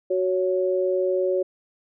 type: tone pair together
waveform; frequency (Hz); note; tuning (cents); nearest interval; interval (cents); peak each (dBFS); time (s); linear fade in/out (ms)
sine; 371 / 557.4; F#4 / C#5; +5 / +9; perfect fifth; 704; -22 / -23; 0.1-1.43; 10
effects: none